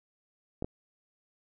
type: clicks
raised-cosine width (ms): 2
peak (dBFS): -20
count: 2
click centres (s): 0.624 / 0.645
effects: none